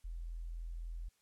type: tone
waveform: sine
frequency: 41.87 Hz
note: E1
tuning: 28 cents sharp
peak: -40 dBFS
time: 0.04-1.09 s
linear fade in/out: 10 ms
effects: white hiss -75 dBFS RMS until 1.21 s + low-pass 11000 Hz 12 dB/octave